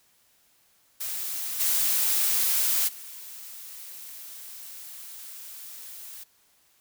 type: noise with level steps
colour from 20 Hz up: blue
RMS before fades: -32 / -24 / -42 dBFS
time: 1-6.24 s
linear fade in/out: 10 ms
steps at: 1.59 / 2.87 s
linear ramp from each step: 20 ms
effects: white hiss -64 dBFS RMS until 6.8 s